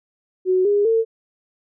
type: tone with pitch steps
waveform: sine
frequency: 370.6 / 408.8 / 451 Hz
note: F#4 / G#4 / A4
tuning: +3 / -27 / +43 cents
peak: -14 dBFS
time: 0.45-1.05 s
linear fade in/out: 50 ms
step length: 200 ms
effects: none